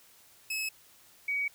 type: tone pair in turn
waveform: sawtooth / sine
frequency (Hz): 2582 / 2260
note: E7 / C#7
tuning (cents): -37 / +33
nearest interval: major second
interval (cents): 230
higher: first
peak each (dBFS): -28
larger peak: neither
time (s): 0.5-0.69 / 1.28-1.48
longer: second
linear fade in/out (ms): 5
effects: white hiss -59 dBFS RMS until 1.54 s